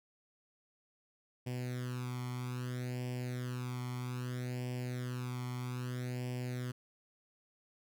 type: tone with flanger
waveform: sawtooth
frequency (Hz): 124.7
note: B2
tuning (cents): +17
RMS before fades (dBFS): -39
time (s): 1.46-6.72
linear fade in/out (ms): 10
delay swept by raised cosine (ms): 0.38 to 0.92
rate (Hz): 0.62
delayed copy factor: +0.8
effects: none